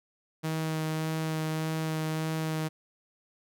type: tone with vibrato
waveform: sawtooth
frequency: 158.2 Hz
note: D#3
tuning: 29 cents sharp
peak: -25 dBFS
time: 0.43-2.69 s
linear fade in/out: 20 ms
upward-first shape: sine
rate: 1.7 Hz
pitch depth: 11 cents each way
effects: none